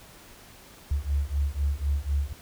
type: beating tone pair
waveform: sine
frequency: 69.1 / 73.1 Hz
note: C#2 / D2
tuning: -5 / -7 cents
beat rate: 4 Hz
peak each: -27 dBFS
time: 0.91-2.33 s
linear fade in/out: 5 ms
effects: pink hiss -50 dBFS RMS until 2.41 s